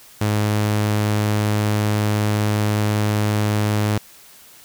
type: tone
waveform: sawtooth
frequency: 105.3 Hz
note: G#2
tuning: 24 cents sharp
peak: -13 dBFS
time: 0.21-3.98 s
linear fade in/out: 5 ms
effects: white hiss -46 dBFS RMS until 4.64 s